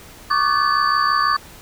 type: tone cluster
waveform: sine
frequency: 1122 / 1188 / 1517 / 1730 / 4580 Hz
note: C#6 / D6 / F#6 / A6 / D8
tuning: +21 / +20 / +43 / -30 / -44 cents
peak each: -19 / -18 / -27 / -25 / -26 dBFS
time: 0.3-1.37 s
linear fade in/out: 10 ms
effects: pink hiss -42 dBFS RMS until 1.61 s